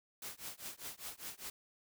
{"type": "noise with tremolo", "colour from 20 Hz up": "white", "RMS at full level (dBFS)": -43, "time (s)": [0.22, 1.5], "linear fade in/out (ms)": 2, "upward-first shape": "triangle", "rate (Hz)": 5, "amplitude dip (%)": 100, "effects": []}